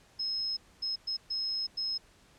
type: tone bursts at uneven times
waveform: sine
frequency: 5160 Hz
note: E8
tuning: 38 cents flat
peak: -30 dBFS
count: 5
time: 0.19-0.57 / 0.82-0.96 / 1.07-1.17 / 1.3-1.67 / 1.77-1.98 s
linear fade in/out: 10 ms
effects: pink hiss -61 dBFS RMS until 2.38 s + low-pass 9000 Hz 12 dB/octave